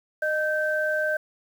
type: tone pair together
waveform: sine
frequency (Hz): 614.2 / 1554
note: D#5 / G6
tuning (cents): -23 / -16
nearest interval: octave + major third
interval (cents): 1607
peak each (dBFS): -25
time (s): 0.22-1.17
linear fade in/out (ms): 5
effects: 8-bit